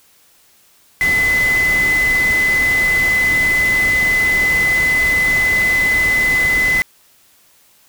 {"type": "tone in noise", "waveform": "sine", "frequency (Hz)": 2020, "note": "B6", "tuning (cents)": 39, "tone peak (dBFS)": -12, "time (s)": [1.01, 6.82], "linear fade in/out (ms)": 0, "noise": "pink", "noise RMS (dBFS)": -25, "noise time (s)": [1.01, 6.82], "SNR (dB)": 10, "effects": ["white hiss -52 dBFS RMS until 7.88 s"]}